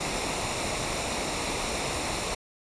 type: noise with comb filter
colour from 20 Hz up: pink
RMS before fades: -30 dBFS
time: 0-2.35 s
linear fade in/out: 10 ms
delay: 0.63 ms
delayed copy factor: -0.5
effects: resampled to 22050 Hz